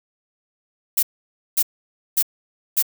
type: noise bursts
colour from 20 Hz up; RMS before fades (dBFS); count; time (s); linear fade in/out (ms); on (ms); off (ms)
violet; -17; 4; 0.97-2.826; 10; 59; 540
effects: none